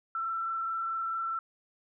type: tone with frequency modulation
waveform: sine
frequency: 1339 Hz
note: E6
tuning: 27 cents sharp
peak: -30 dBFS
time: 0.15-1.39 s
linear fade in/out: 2 ms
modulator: 24.7 Hz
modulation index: 0.81
effects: none